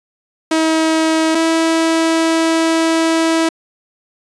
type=tone pair in turn; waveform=sawtooth; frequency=320 / 326 Hz; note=D#4 / E4; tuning=+49 / -19 cents; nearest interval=unison; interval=32 cents; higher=second; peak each=-8 dBFS; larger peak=neither; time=0.51-1.35 / 1.35-3.49 s; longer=second; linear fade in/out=5 ms; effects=resampled to 22050 Hz